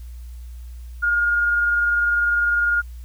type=tone with tremolo; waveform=sine; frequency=1422 Hz; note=F6; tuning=31 cents sharp; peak=-15 dBFS; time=1.02-2.82 s; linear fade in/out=20 ms; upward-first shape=sine; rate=20 Hz; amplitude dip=25%; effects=added 60 Hz sine -33 dBFS peak until 3.04 s + white hiss -56 dBFS RMS until 3.04 s